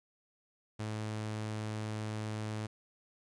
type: tone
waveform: sawtooth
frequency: 107.9 Hz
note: A2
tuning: 33 cents flat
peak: -32 dBFS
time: 0.79-2.67 s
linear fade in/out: 10 ms
effects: resampled to 22050 Hz + 12-bit